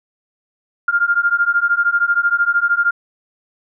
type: beating tone pair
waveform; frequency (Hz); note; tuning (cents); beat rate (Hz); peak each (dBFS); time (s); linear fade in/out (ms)
sine; 1396.9 / 1409.9; F6 / F6; 0 / +16; 13; -16; 0.88-2.91; 5
effects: none